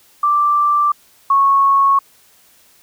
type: tone pair in turn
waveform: sine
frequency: 1174.7 / 1102.3 Hz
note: D6 / C#6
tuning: 0 / -10 cents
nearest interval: minor second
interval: 110 cents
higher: first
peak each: -11 / -9 dBFS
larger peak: second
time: 0.23-0.92 / 1.3-1.99 s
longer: neither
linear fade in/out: 5 ms
effects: white hiss -51 dBFS RMS until 2.82 s